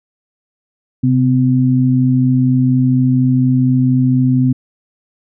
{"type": "tone pair together", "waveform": "sine", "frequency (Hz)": [130.8, 255], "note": ["C3", "C4"], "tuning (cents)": [0, -44], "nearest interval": "octave", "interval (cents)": 1156, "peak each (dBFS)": -12, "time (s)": [1.03, 4.53], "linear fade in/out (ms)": 10, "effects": []}